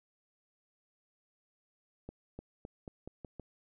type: accelerating click train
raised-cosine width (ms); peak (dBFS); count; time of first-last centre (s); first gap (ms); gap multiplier
2; -30; 7; 2.09-3.397; 300; 0.87
effects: none